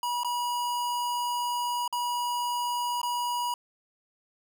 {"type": "tone with dropouts", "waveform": "square", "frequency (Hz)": 968, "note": "B5", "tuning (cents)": -35, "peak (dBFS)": -28, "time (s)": [0.03, 3.54], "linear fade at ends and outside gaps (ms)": 2, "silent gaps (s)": [[0.234, 0.246], [1.878, 1.926], [3.016, 3.031]], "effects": []}